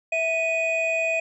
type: tone pair together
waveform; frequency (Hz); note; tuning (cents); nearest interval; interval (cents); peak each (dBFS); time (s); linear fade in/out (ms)
triangle; 655.1 / 2489; E5 / D#7; -11 / 0; octave + major seventh; 2311; -23 / -22; 0.12-1.2; 5
effects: resampled to 22050 Hz